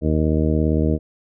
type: harmonic tone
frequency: 77.6 Hz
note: D#2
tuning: 4 cents flat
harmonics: 1 / 2 / 3 / 4 / 5 / 6 / 7 / 8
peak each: -20 / -22 / -23 / -23 / -29 / -26 / -36 / -30 dBFS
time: 0.01-0.99 s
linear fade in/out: 50 ms
effects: none